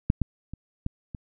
clicks, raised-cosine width 5 ms, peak -7 / -11 / -24 / -15 / -23 dBFS, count 5, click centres 0.101 / 0.217 / 0.536 / 0.864 / 1.148 s, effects none

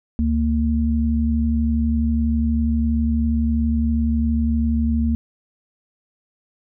sine tone pair together, 72.36 / 229.3 Hz, D2 / A#3, -25 / -28 cents, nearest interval octave + minor sixth, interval 1997 cents, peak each -19 dBFS, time 0.19-5.15 s, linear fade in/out 0 ms, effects none

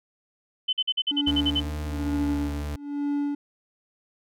sine tone bursts, 3042 Hz, F#7, 47 cents sharp, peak -21 dBFS, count 10, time 0.68-1.603 s, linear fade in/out 10 ms, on 50 ms, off 47 ms
triangle tone with tremolo, 287.5 Hz, D4, 37 cents flat, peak -21 dBFS, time 1.11-3.35 s, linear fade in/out 5 ms, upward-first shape sine, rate 1.1 Hz, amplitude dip 95%
40% pulse tone with pitch glide, 75.6 to 73.58 Hz, D#2 to D2, -49 to +4 cents, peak -28 dBFS, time 1.27-2.76 s, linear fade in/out 5 ms, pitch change -47 cents, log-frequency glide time 2.14-2.4 s
effects none

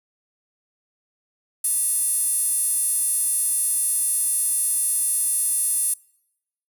square tone with high-pass filter, 392 Hz, G4, in tune, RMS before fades -22 dBFS, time 1.64-5.94 s, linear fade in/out 5 ms, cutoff 10000 Hz, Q 9.1, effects noise-tail reverb RT60 0.8 s tail -24 dB re dry

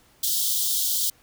white high-pass noise, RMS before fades -24 dBFS, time 0.23-1.1 s, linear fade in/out 5 ms, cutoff 3100 Hz, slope 96 dB/octave, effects pink hiss -58 dBFS RMS until 1.22 s

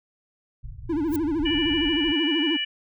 pink low-pass noise, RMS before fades -37 dBFS, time 0.63-2.13 s, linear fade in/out 10 ms, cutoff 130 Hz, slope 48 dB/octave
triangle tone with vibrato, 311.1 Hz, D#4, in tune, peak -20 dBFS, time 0.89-2.57 s, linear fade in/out 10 ms, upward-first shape sine, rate 13 Hz, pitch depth 160 cents each way
violet noise with exponential growth, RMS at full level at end -30 dBFS, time 1.06-1.16 s, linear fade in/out 2 ms, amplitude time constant 20 ms
harmonic tone, 587.3 Hz, D5, in tune, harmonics 3 / 4 / 5, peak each -33 / -32 / -25 dBFS, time 1.45-2.65 s, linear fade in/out 10 ms
effects none

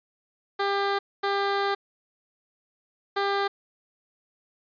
15% pulse tone bursts at uneven times, 398.6 Hz, G4, 29 cents sharp, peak -17 dBFS, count 3, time 0.59-0.99 / 1.23-1.75 / 3.16-3.48 s, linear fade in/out 10 ms, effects resampled to 11025 Hz

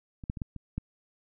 clicks, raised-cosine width 5 ms, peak -29 / -18 / -26 / -20 / -27 / -19 dBFS, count 6, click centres 0.238 / 0.299 / 0.372 / 0.418 / 0.563 / 0.78 s, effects none

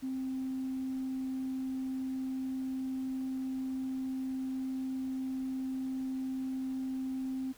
sine tone, 262.2 Hz, C4, 4 cents sharp, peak -32 dBFS, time 0.02-7.53 s, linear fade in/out 20 ms, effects tanh soft clip ceiling -29 dBFS + pink hiss -58 dBFS RMS until 7.57 s

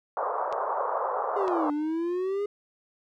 white band-pass noise, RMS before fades -29 dBFS, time 0.17-1.7 s, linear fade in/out 0 ms, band 450 to 1200 Hz, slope 48 dB/octave
clicks, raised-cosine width 0.2 ms, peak -23 dBFS, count 2, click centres 0.526 / 1.48 s
triangle exponential two-way sweep, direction down then up, 415.3 to 290.8 to 415.3 Hz, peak -24 dBFS, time 1.36-2.46 s, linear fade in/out 5 ms, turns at 1.71 s
effects none

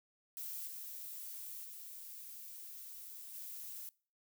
violet noise with level steps, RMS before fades -44 / -47 / -50 / -47 dBFS, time 0.37-3.89 s, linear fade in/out 0 ms, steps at 0.67 / 1.64 / 3.34 s, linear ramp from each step 5 ms, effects noise-tail reverb RT60 0.4 s tail -23 dB re dry

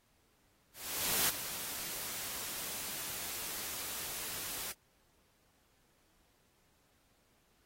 white noise with ADSR envelope, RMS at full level -30 dBFS, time 0.73-4.73 s, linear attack 560 ms, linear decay 9 ms, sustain -11 dB, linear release 19 ms, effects pink hiss -72 dBFS RMS until 7.65 s + AAC 48 kbps

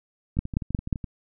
two click trains, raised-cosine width 5 ms, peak -10 / -20 dBFS, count 4 / 9, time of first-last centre 0.39-0.928 / 0.37-1.042 s, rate 5.58 / 11.9 Hz, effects none

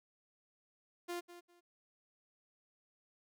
sawtooth tone with echo, 349.1 Hz, F4, 1 cent flat, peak -35 dBFS, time 1.08-1.21 s, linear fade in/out 20 ms, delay 200 ms, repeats 2, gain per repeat -13 dB, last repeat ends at 1.61 s, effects none

